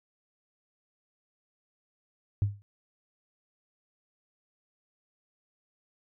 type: tone with exponential decay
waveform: sine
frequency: 101.4 Hz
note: G#2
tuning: 41 cents flat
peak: -18 dBFS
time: 2.42-2.62 s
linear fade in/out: 0 ms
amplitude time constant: 43 ms
effects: tanh soft clip ceiling -18 dBFS